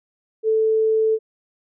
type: tone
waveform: sine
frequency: 440 Hz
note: A4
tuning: in tune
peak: -15 dBFS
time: 0.43-1.19 s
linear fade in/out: 50 ms
effects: none